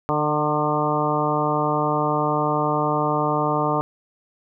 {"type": "harmonic tone with a mistuned harmonic", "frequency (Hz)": 150, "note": "D3", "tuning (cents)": 37, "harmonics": [1, 2, 3, 4, 5, 6, 7, 8], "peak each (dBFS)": [-27, -27, -27, -27, -27, -27, -27, -27], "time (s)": [0.09, 3.81], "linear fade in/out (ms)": 0, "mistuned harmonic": 7, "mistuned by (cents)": 18, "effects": []}